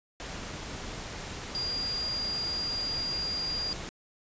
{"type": "tone in noise", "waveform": "sine", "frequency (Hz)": 4812, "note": "D8", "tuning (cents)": 41, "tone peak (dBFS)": -30, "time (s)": [1.55, 3.73], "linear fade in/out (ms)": 0, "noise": "pink", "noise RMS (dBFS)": -39, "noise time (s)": [0.2, 3.89], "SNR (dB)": 6, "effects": ["resampled to 16000 Hz"]}